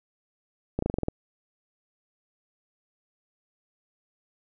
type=slowing click train; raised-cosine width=2 ms; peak=-13 dBFS; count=8; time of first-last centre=0.79-1.084 s; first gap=34 ms; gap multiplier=1.07; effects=none